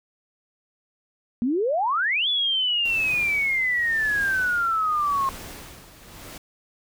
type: exponential two-way sweep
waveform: sine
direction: up then down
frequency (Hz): 226 to 3474 to 1068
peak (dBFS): -20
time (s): 1.42-5.29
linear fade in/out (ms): 0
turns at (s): 2.28
type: noise with tremolo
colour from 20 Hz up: pink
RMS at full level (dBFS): -38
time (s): 2.85-6.38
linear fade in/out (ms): 5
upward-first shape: sine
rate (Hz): 0.89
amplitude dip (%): 70
effects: none